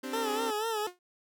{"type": "chord", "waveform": "sawtooth", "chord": "C suspended second", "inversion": "none", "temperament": "equal", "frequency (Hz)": [261.6, 293.7, 392], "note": ["C4", "D4", "G4"], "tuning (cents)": [0, 0, 0], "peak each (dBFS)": [-33, -38, -39], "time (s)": [0.03, 0.51], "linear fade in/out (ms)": 10}
{"type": "tone with vibrato", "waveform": "20% pulse", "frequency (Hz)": 437.7, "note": "A4", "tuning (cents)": -9, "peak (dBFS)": -25, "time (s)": [0.13, 0.87], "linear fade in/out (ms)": 5, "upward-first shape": "sine", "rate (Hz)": 4.1, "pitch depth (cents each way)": 80}
{"type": "tone with exponential decay", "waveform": "sawtooth", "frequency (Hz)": 358.4, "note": "F4", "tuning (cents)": 45, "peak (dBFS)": -32, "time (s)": [0.87, 0.99], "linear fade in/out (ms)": 2, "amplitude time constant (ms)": 24}
{"effects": []}